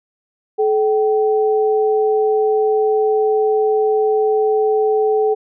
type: tone pair together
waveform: sine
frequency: 430 / 770.6 Hz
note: A4 / G5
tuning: -40 / -30 cents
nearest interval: minor seventh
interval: 1010 cents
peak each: -13 / -21 dBFS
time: 0.58-5.35 s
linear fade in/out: 20 ms
effects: none